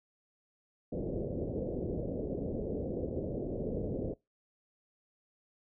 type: low-pass noise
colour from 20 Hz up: white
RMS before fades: -36 dBFS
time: 0.92-4.14 s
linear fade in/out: 5 ms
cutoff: 550 Hz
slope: 48 dB/octave
effects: noise-tail reverb RT60 0.2 s tail -22 dB re dry